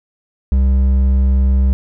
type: tone with hard clipping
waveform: triangle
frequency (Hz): 65.9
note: C2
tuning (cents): +13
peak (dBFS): -11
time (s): 0.52-1.73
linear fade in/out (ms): 0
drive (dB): 9
effects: none